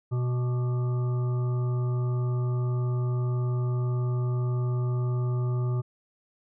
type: harmonic tone with a mistuned harmonic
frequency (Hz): 123.9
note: B2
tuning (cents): +6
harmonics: 1 / 3 / 5 / 7 / 9 / 10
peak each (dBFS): -24 / -37 / -46 / -49 / -51 / -45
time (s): 0.11-5.82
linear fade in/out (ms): 20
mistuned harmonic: 10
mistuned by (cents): -60
effects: none